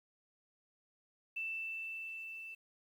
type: tone with level ramp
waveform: sine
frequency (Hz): 2659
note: E7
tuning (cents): +14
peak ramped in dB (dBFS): -36 to -45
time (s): 1.36-2.55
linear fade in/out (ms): 10
effects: 11-bit